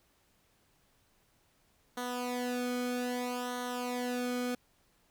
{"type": "tone with flanger", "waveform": "sawtooth", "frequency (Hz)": 246.9, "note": "B3", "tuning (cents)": 0, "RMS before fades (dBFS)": -35, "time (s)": [1.97, 4.55], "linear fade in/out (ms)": 5, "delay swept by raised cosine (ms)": [0.4, 1.09], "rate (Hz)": 0.62, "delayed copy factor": -0.8, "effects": ["pink hiss -70 dBFS RMS until 5.1 s"]}